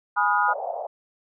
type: chord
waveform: sine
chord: F half-diminished seventh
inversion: first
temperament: equal with one note detuned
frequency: 830.6 / 987.8 / 1244.5 / 1429.6 Hz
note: Ab5 / Cb6 / Eb6 / F6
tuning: 0 / 0 / 0 / +40 cents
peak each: -24 dBFS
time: 0.16-0.54 s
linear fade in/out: 20 ms
type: band-pass noise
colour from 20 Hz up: white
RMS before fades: -31 dBFS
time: 0.48-0.87 s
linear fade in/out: 5 ms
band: 570 to 760 Hz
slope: 48 dB/octave
effects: none